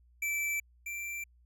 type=tone pair in turn; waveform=square; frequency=2324 / 2351 Hz; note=D7 / D7; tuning=-19 / +1 cents; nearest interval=unison; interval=20 cents; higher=second; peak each=-31 / -37 dBFS; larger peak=first; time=0.22-0.6 / 0.86-1.24 s; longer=neither; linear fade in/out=5 ms; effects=added 60 Hz sine -60 dBFS peak until 1.45 s